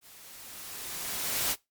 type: noise with level ramp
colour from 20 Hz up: white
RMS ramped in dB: -53 to -27 dBFS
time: 0.01-1.56 s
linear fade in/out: 50 ms
effects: noise-tail reverb RT60 0.2 s tail -21 dB re dry + MP3 96 kbps